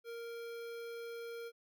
square tone with notch filter, 465.8 Hz, A#4, 1 cent flat, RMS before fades -45 dBFS, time 0.04-1.52 s, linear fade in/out 50 ms, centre 7700 Hz, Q 1.2, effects none

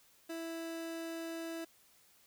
30% pulse tone, 329.6 Hz, E4, in tune, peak -37 dBFS, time 0.29-1.65 s, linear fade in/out 10 ms, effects white hiss -66 dBFS RMS until 2.26 s

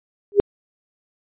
sine tone with exponential growth, 405.9 Hz, G#4, 40 cents flat, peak -4 dBFS, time 0.32-0.4 s, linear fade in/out 0 ms, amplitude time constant 16 ms, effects resampled to 8000 Hz

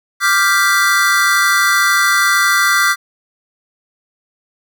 square chord, G dominant seventh, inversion second, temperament equal, 1174.7 / 1396.9 / 1568 / 1975.5 Hz, D6 / F6 / G6 / B6, 0 / 0 / 0 / 0 cents, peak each -17 dBFS, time 0.2-2.96 s, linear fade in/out 50 ms, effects none

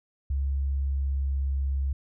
sine tone with pitch glide, 68.7 to 68.11 Hz, C#2 to C#2, -15 to -30 cents, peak -24 dBFS, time 0.3-1.93 s, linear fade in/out 5 ms, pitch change -15 cents, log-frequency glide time 0.61-1.53 s, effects none

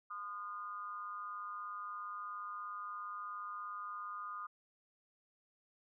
sine tone with amplitude modulation, 1224 Hz, D#6, 29 cents flat, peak -38 dBFS, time 0.1-4.47 s, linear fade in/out 10 ms, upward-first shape sine, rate 197 Hz, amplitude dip 75%, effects none

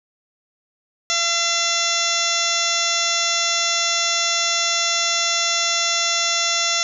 harmonic tone with a mistuned harmonic, 680 Hz, F5, 46 cents flat, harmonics 1 / 2 / 3 / 4 / 5 / 6 / 7 / 8 / 9 / 10, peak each -30 / -27 / -27 / -28 / -25 / -28 / -35 / -25 / -25 / -27 dBFS, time 1.1-6.83 s, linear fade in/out 0 ms, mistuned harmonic 5, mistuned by +33 cents, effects none

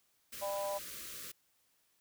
white band-stop noise, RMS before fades -46 dBFS, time 0.32-1.32 s, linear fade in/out 10 ms, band 610 to 1100 Hz, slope 96 dB/octave
harmonic tone, 198.9 Hz, G3, 25 cents sharp, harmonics 3 / 4 / 5, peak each -36 / -43 / -42 dBFS, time 0.41-0.79 s, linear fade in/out 20 ms
effects white hiss -74 dBFS RMS until 2 s

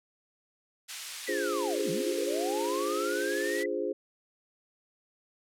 pink high-pass noise, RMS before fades -40 dBFS, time 0.88-3.64 s, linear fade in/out 20 ms, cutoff 2300 Hz, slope 12 dB/octave
sine linear two-way sweep, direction down then up, 2005 to 148.9 to 2005 Hz, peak -34 dBFS, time 1.27-3.66 s, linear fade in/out 5 ms, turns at 1.9 s
sine chord, D half-diminished seventh, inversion none, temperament equal, 293.7 / 349.2 / 415.3 / 523.3 Hz, D4 / F4 / Ab4 / C5, 0 / 0 / 0 / 0 cents, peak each -38 / -34 / -33 / -34 dBFS, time 1.28-3.93 s, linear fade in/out 10 ms
effects low-pass 12000 Hz 12 dB/octave

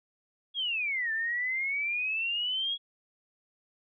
sine exponential two-way sweep, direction down then up, 3361 to 1760 to 3343 Hz, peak -28 dBFS, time 0.54-2.78 s, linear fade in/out 50 ms, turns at 1.12 s, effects none

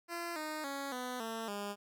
10% pulse tone with pitch steps, 342 / 308.2 / 277.8 / 250.4 / 225.6 / 203.4 Hz, F4 / D#4 / C#4 / B3 / A3 / G#3, -36 / -16 / +4 / +24 / +44 / -36 cents, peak -30 dBFS, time 0.08-1.76 s, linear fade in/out 50 ms, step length 280 ms, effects none

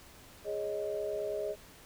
sine chord, Ab suspended fourth, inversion none, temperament just, 415.3 / 553.7 / 623 Hz, Ab4 / Db5 / Eb5, 0 / -2 / +2 cents, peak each -36 / -40 / -36 dBFS, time 0.44-1.56 s, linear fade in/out 50 ms, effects pink hiss -55 dBFS RMS until 1.85 s

